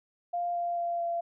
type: tone with pitch steps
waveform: sine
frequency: 698.5 / 693.7 / 688.9 / 684.1 Hz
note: F5 / F5 / F5 / F5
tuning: 0 / -12 / -24 / -36 cents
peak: -28 dBFS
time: 0.33-1.21 s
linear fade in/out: 10 ms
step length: 220 ms
effects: none